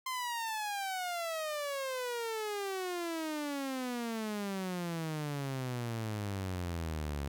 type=exponential sweep; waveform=sawtooth; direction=down; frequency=1046.5 to 69.3 Hz; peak=-31 dBFS; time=0.06-7.28 s; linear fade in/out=5 ms; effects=none